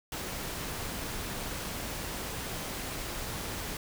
pink noise, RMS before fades -37 dBFS, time 0.12-3.77 s, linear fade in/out 2 ms, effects none

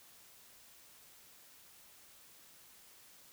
silence, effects white hiss -60 dBFS RMS until 3.32 s

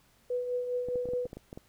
sine tone with tremolo, 493.9 Hz, B4, in tune, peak -27 dBFS, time 0.3-1.27 s, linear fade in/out 5 ms, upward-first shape triangle, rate 4.9 Hz, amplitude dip 55%
clicks, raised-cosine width 2 ms, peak -28 dBFS, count 10, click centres 0.886 / 0.957 / 1.056 / 1.088 / 1.135 / 1.255 / 1.331 / 1.37 / 1.529 / 1.575 s
effects pink hiss -65 dBFS RMS until 1.68 s

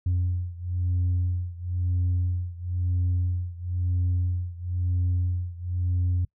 sine beating tone pair, 89 / 90 Hz, F2 / F#2, +33 / -47 cents, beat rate 1 Hz, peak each -24 / -26 dBFS, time 0.06-6.25 s, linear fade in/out 5 ms, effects noise-tail reverb RT60 0.1 s tail -25 dB re dry + tanh soft clip ceiling -19 dBFS

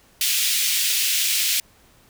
pink high-pass noise, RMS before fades -21 dBFS, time 0.21-1.6 s, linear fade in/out 2 ms, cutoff 2500 Hz, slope 24 dB/octave, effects pink hiss -55 dBFS RMS until 2.09 s

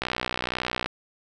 click train, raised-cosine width 0.3 ms, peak -10 dBFS, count 53, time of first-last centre 0.02-0.86 s, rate 61.9 Hz, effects none

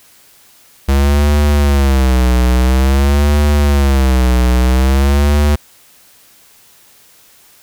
square tone with vibrato, 67.5 Hz, C#2, 45 cents flat, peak -9 dBFS, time 0.88-5.56 s, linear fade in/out 10 ms, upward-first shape sine, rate 0.49 Hz, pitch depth 150 cents each way, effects white hiss -46 dBFS RMS until 7.62 s

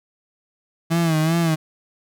35% pulse tone with vibrato, 162.4 Hz, E3, 26 cents flat, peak -15 dBFS, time 0.9-1.56 s, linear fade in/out 20 ms, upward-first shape sine, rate 2.6 Hz, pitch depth 76 cents each way, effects none

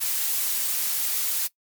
blue noise, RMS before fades -25 dBFS, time 0-1.48 s, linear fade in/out 20 ms, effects noise-tail reverb RT60 0.1 s tail -20 dB re dry + MP3 96 kbps

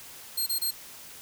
10% pulse tone bursts, 4210 Hz, C8, 10 cents sharp, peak -19 dBFS, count 3, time 0.37-0.71 s, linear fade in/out 10 ms, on 96 ms, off 26 ms, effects white hiss -46 dBFS RMS until 1.21 s

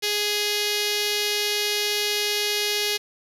5% pulse tone with notch filter, 415.3 Hz, G#4, in tune, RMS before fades -24 dBFS, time 0.02-2.98 s, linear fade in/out 20 ms, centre 1100 Hz, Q 0.5, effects low-pass 11000 Hz 12 dB/octave + 8-bit

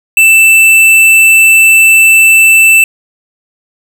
sine tone with tanh clipping, 2656 Hz, E7, 12 cents sharp, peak -3 dBFS, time 0.17-2.84 s, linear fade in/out 2 ms, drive 16 dB, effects none

